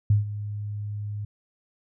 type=tone with ADSR envelope; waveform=sine; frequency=103.83 Hz; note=G#2; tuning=in tune; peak=-14 dBFS; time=0.1-1.25 s; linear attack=4 ms; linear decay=140 ms; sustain=-15 dB; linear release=5 ms; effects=none